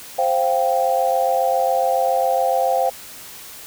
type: chord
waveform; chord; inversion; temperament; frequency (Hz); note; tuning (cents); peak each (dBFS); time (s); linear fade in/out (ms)
sine; C suspended fourth; none; just; 523.3 / 697.7 / 784.9; C5 / F5 / G5; 0 / -2 / +2; -20; 0.18-2.9; 10
effects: white hiss -38 dBFS RMS until 3.66 s